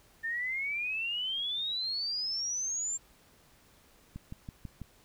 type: exponential sweep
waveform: sine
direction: up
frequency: 1787 to 7420 Hz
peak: -31 dBFS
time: 0.23-2.98 s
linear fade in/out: 20 ms
type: click train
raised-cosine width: 5 ms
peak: -28 dBFS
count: 5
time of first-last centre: 4.16-4.817 s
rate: 6.09 Hz
effects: pink hiss -62 dBFS RMS until 5.04 s